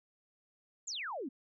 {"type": "exponential sweep", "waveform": "sine", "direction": "down", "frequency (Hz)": [7459, 233.1], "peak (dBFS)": -37, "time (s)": [0.87, 1.29], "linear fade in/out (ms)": 10, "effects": []}